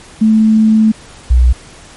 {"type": "tone pair in turn", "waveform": "sine", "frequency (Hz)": [218.7, 61.53], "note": ["A3", "B1"], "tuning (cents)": [-10, -6], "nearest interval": "octave + minor seventh", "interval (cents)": 2196, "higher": "first", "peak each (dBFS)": [-5, -4], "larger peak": "second", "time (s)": [[0.21, 0.92], [1.3, 1.53]], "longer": "first", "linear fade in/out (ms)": 10, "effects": ["pink hiss -37 dBFS RMS until 1.96 s", "MP3 48 kbps"]}